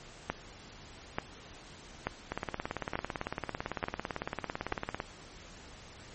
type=two click trains; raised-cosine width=0.5 ms; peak=-15 / -18 dBFS; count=6 / 49; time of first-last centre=0.3-4.725 / 2.32-5.002 s; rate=1.13 / 17.9 Hz; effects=pink hiss -51 dBFS RMS until 6.14 s + MP3 32 kbps